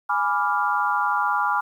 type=chord; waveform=sine; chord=G# diminished seventh; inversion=none; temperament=equal; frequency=830.6 / 987.8 / 1174.7 / 1396.9 Hz; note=G#5 / B5 / D6 / F6; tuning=0 / 0 / 0 / 0 cents; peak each=-25 dBFS; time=0.09-1.61 s; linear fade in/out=10 ms; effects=9-bit